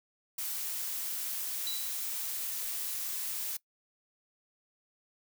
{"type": "noise", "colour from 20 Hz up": "blue", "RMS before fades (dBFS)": -36, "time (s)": [0.38, 3.57], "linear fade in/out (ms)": 5}
{"type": "tone with exponential decay", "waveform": "sine", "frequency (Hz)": 3958, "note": "B7", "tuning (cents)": 3, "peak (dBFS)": -33, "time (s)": [1.67, 2.18], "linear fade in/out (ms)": 0, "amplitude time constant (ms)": 110}
{"effects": ["noise-tail reverb RT60 0.1 s tail -21 dB re dry"]}